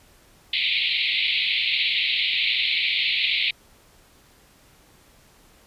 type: band-pass noise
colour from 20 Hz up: pink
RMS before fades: -23 dBFS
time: 0.53-3.51 s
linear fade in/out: 5 ms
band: 2100 to 4200 Hz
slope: 96 dB/octave
effects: pink hiss -55 dBFS RMS until 5.66 s + resampled to 32000 Hz